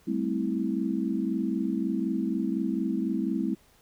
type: chord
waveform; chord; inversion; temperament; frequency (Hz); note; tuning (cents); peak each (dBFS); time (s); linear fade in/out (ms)
sine; A minor seventh; third; equal with one note detuned; 196 / 220 / 261.6 / 326; G3 / A3 / C4 / E4; 0 / 0 / 0 / -19; -31; 0.07-3.55; 10
effects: pink hiss -61 dBFS RMS until 3.81 s